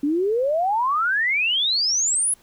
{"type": "exponential sweep", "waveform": "sine", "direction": "up", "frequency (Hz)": [277.2, 10840], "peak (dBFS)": -18, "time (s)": [0.03, 2.34], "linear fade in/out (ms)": 5, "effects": ["pink hiss -56 dBFS RMS until 2.42 s"]}